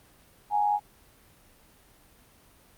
sine tone with amplitude modulation, 830.6 Hz, G#5, in tune, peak -19 dBFS, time 0.5-0.8 s, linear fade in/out 50 ms, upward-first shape sine, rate 97.4 Hz, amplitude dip 60%, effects pink hiss -58 dBFS RMS until 2.77 s + Opus 32 kbps

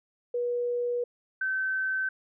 sine tone pair in turn, 484.2 / 1537.2 Hz, B4 / G6, -34 / -34 cents, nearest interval octave + minor sixth, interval 2000 cents, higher second, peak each -26 dBFS, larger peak neither, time 0.34-1.04 / 1.41-2.09 s, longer first, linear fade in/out 5 ms, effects none

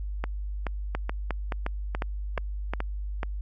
two click trains, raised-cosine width 0.5 ms, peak -15 / -14 dBFS, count 8 / 6, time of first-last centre 0.24-3.231 / 0.95-2.736 s, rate 2.34 / 2.8 Hz, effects added 50 Hz sine -30 dBFS peak until 3.41 s

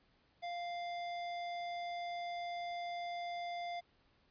square tone, 697 Hz, F5, 4 cents flat, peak -40 dBFS, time 0.42-3.81 s, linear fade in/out 20 ms, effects pink hiss -72 dBFS RMS until 4.3 s + resampled to 11025 Hz

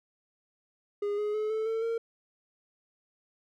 triangle tone with pitch steps, 409.7 / 419 / 428.6 / 438.3 / 448.3 / 458.5 Hz, G#4 / G#4 / A4 / A4 / A4 / A#4, -24 / +15 / -45 / -7 / +32 / -29 cents, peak -26 dBFS, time 1.02-1.98 s, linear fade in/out 5 ms, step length 160 ms, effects none

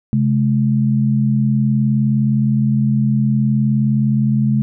sine tone pair together, 133.46 / 212.9 Hz, C3 / G#3, +35 / +43 cents, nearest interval minor sixth, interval 808 cents, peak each -15 dBFS, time 0.13-4.62 s, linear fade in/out 0 ms, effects none

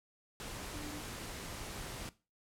sine tone in noise, 296.7 Hz, D4, 18 cents sharp, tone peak -45 dBFS, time 0.74-1.01 s, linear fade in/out 0 ms, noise pink, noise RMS -44 dBFS, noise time 0.4-2.09 s, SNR -4 dB, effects noise-tail reverb RT60 0.3 s tail -18 dB re dry + low-pass 12000 Hz 12 dB/octave

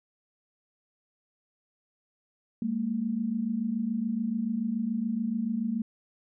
sine tone pair together, 202.2 / 229.2 Hz, G#3 / A#3, -46 / -29 cents, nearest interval major second, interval 217 cents, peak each -32 / -28 dBFS, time 2.62-5.82 s, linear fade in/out 2 ms, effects none

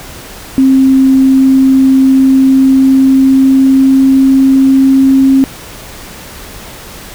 sine tone with pitch glide, 265.5 to 268 Hz, C4 to C4, +25 to +42 cents, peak -3 dBFS, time 0.58-5.44 s, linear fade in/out 0 ms, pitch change +17 cents, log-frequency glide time 2.06-4.97 s, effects pink hiss -29 dBFS RMS until 7.14 s

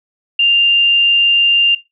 sine tone with frequency modulation, 2794 Hz, F7, in tune, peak -8 dBFS, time 0.39-1.75 s, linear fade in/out 5 ms, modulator 66.4 Hz, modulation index 0.24, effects noise-tail reverb RT60 0.2 s tail -17 dB re dry

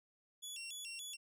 20% pulse tone with vibrato, 3056 Hz, G7, 45 cents flat, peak -39 dBFS, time 0.42-1.17 s, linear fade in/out 20 ms, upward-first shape square, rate 3.5 Hz, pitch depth 190 cents each way, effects none

